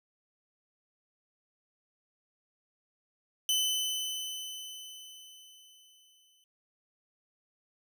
sawtooth tone with exponential decay, 3029 Hz, F#7, 40 cents sharp, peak -22 dBFS, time 3.49-6.44 s, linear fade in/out 1 ms, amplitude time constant 640 ms, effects none

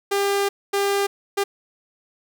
sawtooth tone bursts at uneven times, 399.6 Hz, G4, 33 cents sharp, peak -15 dBFS, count 3, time 0.11-0.49 / 0.73-1.07 / 1.37-1.44 s, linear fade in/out 10 ms, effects none

